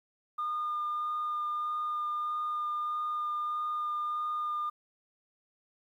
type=tone with vibrato; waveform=sine; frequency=1213 Hz; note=D#6; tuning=44 cents flat; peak=-29 dBFS; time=0.38-4.7 s; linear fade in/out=10 ms; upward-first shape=sine; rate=1.6 Hz; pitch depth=10 cents each way; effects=tanh soft clip ceiling -27 dBFS + 11-bit